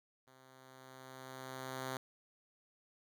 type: tone with level ramp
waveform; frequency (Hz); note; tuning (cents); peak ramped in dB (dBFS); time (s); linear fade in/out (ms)
5% pulse; 130.81; C3; 0; -51 to -27; 0.27-1.97; 2
effects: none